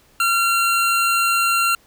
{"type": "tone", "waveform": "25% pulse", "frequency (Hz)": 1373, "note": "F6", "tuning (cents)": -30, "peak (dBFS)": -12, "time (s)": [0.2, 1.75], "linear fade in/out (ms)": 2, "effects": ["pink hiss -55 dBFS RMS until 1.86 s"]}